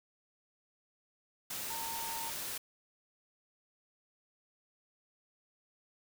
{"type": "tone in noise", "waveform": "sine", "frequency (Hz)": 913, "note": "A#5", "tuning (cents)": -36, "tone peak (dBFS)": -41, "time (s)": [1.7, 2.3], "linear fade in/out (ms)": 5, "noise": "white", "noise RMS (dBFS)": -40, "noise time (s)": [1.5, 2.58], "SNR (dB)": -4, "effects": []}